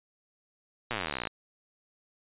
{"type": "slowing click train", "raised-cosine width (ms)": 0.3, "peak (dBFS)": -15, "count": 30, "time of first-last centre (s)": [0.91, 1.272], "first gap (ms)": 8, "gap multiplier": 1.03, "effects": ["resampled to 8000 Hz"]}